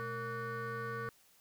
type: tone with frequency modulation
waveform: sine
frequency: 802 Hz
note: G5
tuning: 39 cents sharp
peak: -35 dBFS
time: 0-1.09 s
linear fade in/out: 0 ms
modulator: 340 Hz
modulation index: 2.4
effects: tanh soft clip ceiling -35 dBFS + white hiss -66 dBFS RMS until 1.4 s